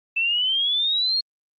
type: exponential sweep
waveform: sine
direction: up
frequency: 2637 to 4321 Hz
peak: -19 dBFS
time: 0.16-1.21 s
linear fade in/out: 10 ms
effects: Opus 24 kbps